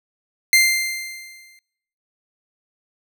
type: tone with exponential decay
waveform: sawtooth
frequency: 2092 Hz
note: C7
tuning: 1 cent flat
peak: -6 dBFS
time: 0.53-1.59 s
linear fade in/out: 1 ms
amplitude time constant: 230 ms
effects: noise-tail reverb RT60 0.8 s tail -26 dB re dry